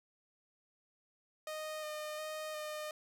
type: tone with vibrato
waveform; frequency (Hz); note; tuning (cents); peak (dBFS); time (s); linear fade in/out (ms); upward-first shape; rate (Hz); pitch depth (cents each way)
sawtooth; 614; D#5; -23; -36; 1.47-2.91; 2; square; 1.4; 14
effects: none